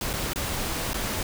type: noise with dropouts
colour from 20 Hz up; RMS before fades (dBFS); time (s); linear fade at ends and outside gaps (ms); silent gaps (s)
pink; -29; 0.01-1.23; 2; 0.132-0.136 / 0.334-0.358 / 0.933-0.942
effects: none